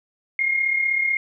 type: tone pair together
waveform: sine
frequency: 2135 / 2171 Hz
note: C7 / C#7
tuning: +34 / -37 cents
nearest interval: unison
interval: 29 cents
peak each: -19 / -27 dBFS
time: 0.39-1.17 s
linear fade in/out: 2 ms
effects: none